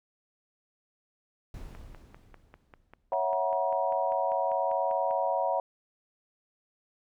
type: noise with exponential decay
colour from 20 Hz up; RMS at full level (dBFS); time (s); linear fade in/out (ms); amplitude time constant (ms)
brown; -41; 1.54-3.48; 2; 420
type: click train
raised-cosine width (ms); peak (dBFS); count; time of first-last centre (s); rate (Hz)
0.5; -33; 18; 1.75-5.11; 5.06
type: chord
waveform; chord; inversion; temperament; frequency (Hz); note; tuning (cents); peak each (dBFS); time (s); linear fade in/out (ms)
sine; F# dominant seventh; second; equal with one note detuned; 554.4 / 659.3 / 740 / 954.1; C#5 / E5 / F#5 / A#5; 0 / 0 / 0 / +40; -31; 3.12-5.6; 2
effects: none